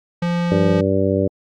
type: tone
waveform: square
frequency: 173.1 Hz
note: F3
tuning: 15 cents flat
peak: -18 dBFS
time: 0.22-0.81 s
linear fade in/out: 5 ms
type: harmonic tone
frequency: 96.9 Hz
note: G2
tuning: 20 cents flat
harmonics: 1 / 2 / 3 / 4 / 5 / 6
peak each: -22 / -22 / -22 / -22 / -22 / -22 dBFS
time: 0.51-1.28 s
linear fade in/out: 10 ms
effects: low-pass 4000 Hz 12 dB/octave + Opus 48 kbps